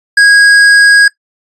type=tone with tanh clipping; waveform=sine; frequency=1645 Hz; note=G#6; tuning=17 cents flat; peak=-4 dBFS; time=0.17-1.08 s; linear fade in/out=5 ms; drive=14 dB; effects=noise-tail reverb RT60 0.1 s tail -18 dB re dry + resampled to 24000 Hz